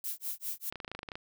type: noise with tremolo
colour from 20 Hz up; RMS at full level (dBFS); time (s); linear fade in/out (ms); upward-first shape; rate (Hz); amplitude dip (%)
violet; -35; 0.04-0.7; 2; sine; 5; 100
type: clicks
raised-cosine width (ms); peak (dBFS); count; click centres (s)
0.3; -24; 12; 0.725 / 0.757 / 0.802 / 0.847 / 0.879 / 0.916 / 0.95 / 0.991 / 1.031 / 1.088 / 1.118 / 1.155
effects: none